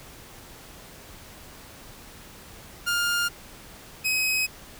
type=tone pair in turn; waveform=sawtooth; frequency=1408 / 2536 Hz; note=F6 / D#7; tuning=+14 / +32 cents; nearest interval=minor seventh; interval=1018 cents; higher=second; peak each=-19 dBFS; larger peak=neither; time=2.86-3.29 / 4.04-4.47 s; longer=neither; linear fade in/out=20 ms; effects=pink hiss -46 dBFS RMS until 4.79 s